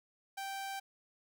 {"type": "tone", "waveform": "sawtooth", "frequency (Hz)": 782, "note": "G5", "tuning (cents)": -4, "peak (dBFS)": -35, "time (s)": [0.37, 0.8], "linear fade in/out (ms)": 10, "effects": []}